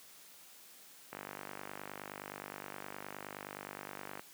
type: click train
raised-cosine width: 0.5 ms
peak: -27 dBFS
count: 153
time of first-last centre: 1.13-4.195 s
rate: 49.6 Hz
effects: white hiss -57 dBFS RMS until 4.33 s + high-pass 150 Hz 12 dB/octave